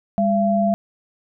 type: tone pair together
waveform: sine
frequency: 201.9 / 679 Hz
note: G#3 / F5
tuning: -49 / -49 cents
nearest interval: octave + major sixth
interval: 2100 cents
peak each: -18 dBFS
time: 0.18-0.74 s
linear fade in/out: 0 ms
effects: none